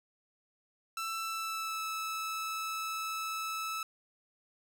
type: tone with pitch glide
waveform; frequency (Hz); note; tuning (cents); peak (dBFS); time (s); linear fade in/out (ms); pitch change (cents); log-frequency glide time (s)
sawtooth; 1331 to 1307.4; E6 to E6; +16 to -15; -31; 0.97-3.83; 2; -31; 1.19-1.85
effects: none